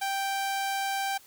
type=tone; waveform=sawtooth; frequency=784 Hz; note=G5; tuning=in tune; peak=-24 dBFS; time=0.01-1.18 s; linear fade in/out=10 ms; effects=white hiss -55 dBFS RMS until 1.26 s